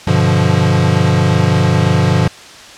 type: chord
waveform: square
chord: G dominant seventh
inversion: none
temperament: equal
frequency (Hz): 98 / 123.47 / 146.83 / 174.61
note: G2 / B2 / D3 / F3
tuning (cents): 0 / 0 / 0 / 0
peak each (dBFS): -16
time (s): 0.07-2.28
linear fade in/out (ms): 5
effects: white hiss -35 dBFS RMS until 2.77 s + low-pass 6000 Hz 12 dB/octave